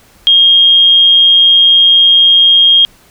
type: tone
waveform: sine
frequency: 3238 Hz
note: G#7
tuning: 45 cents flat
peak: -3 dBFS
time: 0.27-2.85 s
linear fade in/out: 0 ms
effects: pink hiss -45 dBFS RMS until 3.1 s